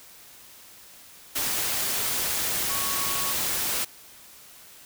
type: tone in noise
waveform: sine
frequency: 1113 Hz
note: C#6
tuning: 7 cents sharp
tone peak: -34 dBFS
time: 2.69-3.33 s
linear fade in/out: 10 ms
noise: white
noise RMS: -27 dBFS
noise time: 1.35-3.85 s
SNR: -10 dB
effects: white hiss -49 dBFS RMS until 4.85 s